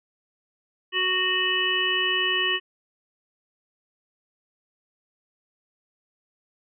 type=harmonic tone; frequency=370.2 Hz; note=F#4; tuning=1 cent sharp; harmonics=1 / 3 / 5 / 7 / 8; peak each=-31 / -32 / -26 / -30 / -24 dBFS; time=0.92-2.6 s; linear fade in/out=50 ms; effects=none